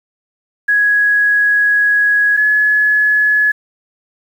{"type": "tone pair in turn", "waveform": "sine", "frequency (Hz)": [1668, 1700.1], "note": ["G#6", "G#6"], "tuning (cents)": [7, 40], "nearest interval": "unison", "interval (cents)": 33, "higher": "second", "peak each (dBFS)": -9, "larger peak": "neither", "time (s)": [[0.68, 2.37], [2.37, 3.52]], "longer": "first", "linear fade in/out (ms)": 10, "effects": ["7-bit"]}